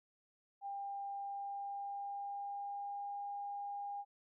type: tone with pitch glide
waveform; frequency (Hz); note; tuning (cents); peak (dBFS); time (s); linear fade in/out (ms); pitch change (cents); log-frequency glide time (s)
sine; 798 to 808.7; G5 to G#5; +31 to -46; -40; 0.61-4.05; 50; +23; 1.12-3.21
effects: none